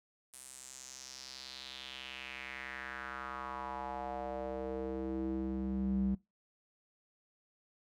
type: tone with band-pass filter sweep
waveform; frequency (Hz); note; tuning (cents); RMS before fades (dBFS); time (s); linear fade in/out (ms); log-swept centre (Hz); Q
square; 65.41; C2; 0; -40; 0.33-6.15; 5; 9600 to 180; 3.4
effects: noise-tail reverb RT60 0.2 s tail -21 dB re dry